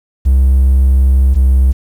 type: tone pair in turn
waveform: triangle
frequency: 66.1 / 65.49 Hz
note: C2 / C2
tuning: +18 / +2 cents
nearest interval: unison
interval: 16 cents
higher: first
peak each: -3 dBFS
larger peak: neither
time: 0.25-1.35 / 1.35-1.73 s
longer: first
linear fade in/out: 20 ms
effects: tanh soft clip ceiling 0 dBFS + 7-bit